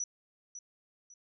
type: tone with echo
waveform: sine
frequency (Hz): 5900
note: F#8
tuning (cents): -6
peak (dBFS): -32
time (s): 0-0.04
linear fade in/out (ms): 2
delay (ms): 550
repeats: 2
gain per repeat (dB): -10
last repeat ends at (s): 1.14
effects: none